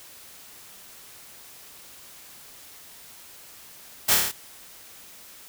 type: noise with echo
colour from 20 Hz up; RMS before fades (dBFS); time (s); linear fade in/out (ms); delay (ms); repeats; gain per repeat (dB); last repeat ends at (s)
white; -20; 4.08-4.15; 10; 28; 6; -2; 4.318
effects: white hiss -47 dBFS RMS until 5.48 s